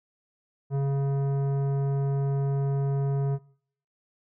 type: tone with tanh clipping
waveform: sine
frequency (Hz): 138.59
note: C#3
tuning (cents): 0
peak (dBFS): -25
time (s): 0.7-3.39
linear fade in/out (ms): 50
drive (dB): 13
effects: noise-tail reverb RT60 0.6 s tail -22 dB re dry